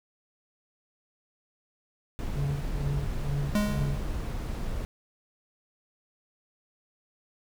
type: noise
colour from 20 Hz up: brown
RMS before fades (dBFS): -32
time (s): 2.19-4.85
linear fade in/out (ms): 0
type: tone with tremolo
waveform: triangle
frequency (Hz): 141.7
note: C#3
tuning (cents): +38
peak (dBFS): -24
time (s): 2.35-4.1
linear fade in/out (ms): 10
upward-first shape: sine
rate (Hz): 2.2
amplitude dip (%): 100
type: tone with exponential decay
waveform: square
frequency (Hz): 207.7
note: G#3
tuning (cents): 0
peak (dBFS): -22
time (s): 3.55-4.29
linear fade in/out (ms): 2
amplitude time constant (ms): 160
effects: none